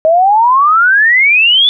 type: exponential sweep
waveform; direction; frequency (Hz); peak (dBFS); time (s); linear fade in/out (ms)
sine; up; 622.3 to 3520; -5; 0.05-1.69; 0
effects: none